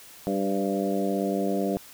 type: harmonic tone with a mistuned harmonic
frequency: 98 Hz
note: G2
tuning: in tune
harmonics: 2 / 3 / 4 / 5 / 6 / 7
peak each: -28 / -30 / -31 / -32 / -33 / -33 dBFS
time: 0.27-1.77 s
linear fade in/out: 0 ms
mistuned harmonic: 5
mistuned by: +26 cents
effects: white hiss -48 dBFS RMS until 1.93 s